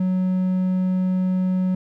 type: tone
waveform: triangle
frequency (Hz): 185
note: F#3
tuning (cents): 0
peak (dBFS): -16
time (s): 0-1.75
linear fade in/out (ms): 5
effects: none